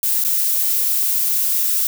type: noise with dropouts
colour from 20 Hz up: violet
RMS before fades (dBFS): -18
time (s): 0.03-1.87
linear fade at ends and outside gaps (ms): 1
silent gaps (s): 0.239-0.248
effects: none